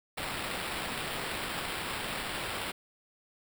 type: noise with sample-and-hold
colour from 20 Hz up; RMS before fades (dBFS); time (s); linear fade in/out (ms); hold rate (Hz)
white; -36; 0.17-2.72; 10; 6300
effects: none